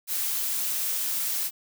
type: noise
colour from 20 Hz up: blue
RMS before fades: -28 dBFS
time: 0.07-1.51 s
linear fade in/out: 50 ms
effects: none